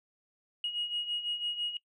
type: beating tone pair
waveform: sine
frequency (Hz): 2883 / 2889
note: F#7 / F#7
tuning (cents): -46 / -42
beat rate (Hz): 6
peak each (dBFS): -37 / -32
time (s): 0.64-1.77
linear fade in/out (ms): 2
effects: noise-tail reverb RT60 0.1 s tail -22 dB re dry + tanh soft clip ceiling -25 dBFS